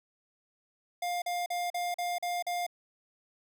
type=tone bursts; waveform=square; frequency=705 Hz; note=F5; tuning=16 cents sharp; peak=-31 dBFS; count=7; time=1.02-2.666 s; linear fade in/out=5 ms; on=200 ms; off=41 ms; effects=none